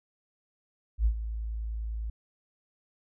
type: tone with ADSR envelope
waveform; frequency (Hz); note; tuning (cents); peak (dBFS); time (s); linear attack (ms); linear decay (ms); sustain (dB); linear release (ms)
sine; 55; A1; 0; -19; 0.98-2.1; 76; 77; -12; 4
effects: none